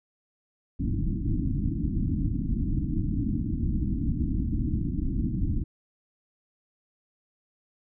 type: low-pass noise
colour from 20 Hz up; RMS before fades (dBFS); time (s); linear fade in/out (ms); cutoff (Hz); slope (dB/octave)
pink; -27; 0.79-5.64; 10; 320; 96
effects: none